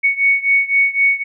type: beating tone pair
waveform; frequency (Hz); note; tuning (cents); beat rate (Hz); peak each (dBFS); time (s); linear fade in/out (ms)
sine; 2223 / 2226.9; C#7 / C#7; +4 / +7; 3.9; -14 / -16; 0.03-1.24; 20
effects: none